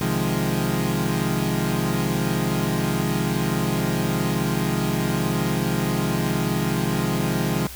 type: chord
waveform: 30% pulse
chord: F minor seventh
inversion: second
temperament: equal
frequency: 130.81 / 155.56 / 174.61 / 207.7 Hz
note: C3 / Eb3 / F3 / Ab3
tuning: 0 / 0 / 0 / 0 cents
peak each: -24 dBFS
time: 0.01-7.67 s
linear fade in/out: 2 ms
effects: added 63 Hz sine -39 dBFS peak until 7.75 s + white hiss -39 dBFS RMS until 7.75 s